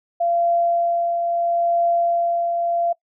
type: tone with tremolo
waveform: sine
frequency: 686 Hz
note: F5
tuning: 31 cents flat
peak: -15 dBFS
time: 0.2-2.93 s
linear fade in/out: 10 ms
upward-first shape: triangle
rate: 0.75 Hz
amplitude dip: 40%
effects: noise-tail reverb RT60 0.1 s tail -22 dB re dry